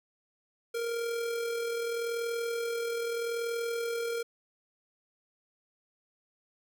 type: tone with amplitude modulation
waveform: square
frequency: 466.2 Hz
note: A#4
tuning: in tune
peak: -30 dBFS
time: 0.74-4.23 s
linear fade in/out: 10 ms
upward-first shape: sine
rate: 40.8 Hz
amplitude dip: 35%
effects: none